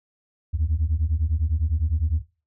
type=beating tone pair; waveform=sine; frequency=73.42 / 83.32 Hz; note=D2 / E2; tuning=0 / +19 cents; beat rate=9.9 Hz; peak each=-22 / -22 dBFS; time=0.53-2.22 s; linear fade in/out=20 ms; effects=noise-tail reverb RT60 0.3 s tail -17 dB re dry + tanh soft clip ceiling -15 dBFS